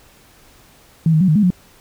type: tone with pitch steps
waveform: sine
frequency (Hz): 162.2 / 156.2 / 187.8 / 153.9 / 209.8 / 180.4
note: E3 / D#3 / F#3 / D#3 / G#3 / F#3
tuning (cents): -28 / +7 / +26 / -19 / +18 / -44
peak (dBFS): -10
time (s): 1.06-1.504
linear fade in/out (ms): 2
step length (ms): 74
effects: pink hiss -49 dBFS RMS until 1.8 s